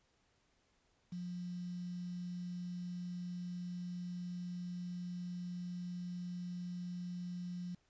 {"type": "tone with quantisation", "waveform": "sine", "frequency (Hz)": 177.7, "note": "F3", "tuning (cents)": 30, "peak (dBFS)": -40, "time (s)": [1.12, 7.75], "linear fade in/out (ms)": 5, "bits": 10, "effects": ["pink hiss -75 dBFS RMS until 7.89 s", "resampled to 16000 Hz"]}